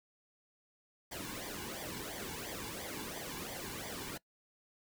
pink noise with flanger, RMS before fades -43 dBFS, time 1.11-4.18 s, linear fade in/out 10 ms, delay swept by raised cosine 0.73 to 1.61 ms, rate 2.9 Hz, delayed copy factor -0.75, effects noise-tail reverb RT60 0.1 s tail -22 dB re dry

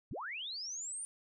sine linear sweep, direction up, 56.9 to 9290 Hz, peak -39 dBFS, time 0.11-1.05 s, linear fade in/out 0 ms, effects none

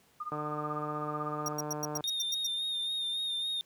sine tone with tremolo, 1218 Hz, D#6, 37 cents flat, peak -33 dBFS, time 0.2-1.53 s, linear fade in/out 5 ms, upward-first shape sine, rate 16 Hz, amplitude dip 90%
click train, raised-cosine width 1 ms, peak -24 dBFS, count 254, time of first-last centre 0.32-2.007 s, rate 150 Hz
40% pulse tone bursts, 5700 Hz, F8, 34 cents sharp, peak -31 dBFS, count 9, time 1.46-2.467 s, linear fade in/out 2 ms, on 23 ms, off 100 ms
triangle tone with vibrato, 3663 Hz, A#7, 31 cents flat, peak -30 dBFS, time 2.04-3.61 s, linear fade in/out 0 ms, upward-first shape sine, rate 3.6 Hz, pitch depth 36 cents each way
effects pink hiss -65 dBFS RMS until 3.65 s + high-pass 100 Hz 12 dB/octave

